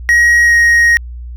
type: tone with pitch glide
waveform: triangle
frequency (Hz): 1894 to 1877.7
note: A#6 to A#6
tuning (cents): +27 to +12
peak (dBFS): -4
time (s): 0.09-0.97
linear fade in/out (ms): 0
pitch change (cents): -15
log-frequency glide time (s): 0.43-0.54
effects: added 60 Hz sine -24 dBFS peak until 1.36 s